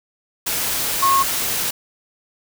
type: tone in noise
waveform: sine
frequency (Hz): 1088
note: C#6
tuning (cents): -33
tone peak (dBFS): -13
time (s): 1.02-1.23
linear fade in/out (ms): 10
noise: white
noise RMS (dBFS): -22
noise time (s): 0.46-1.71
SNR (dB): +6
effects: none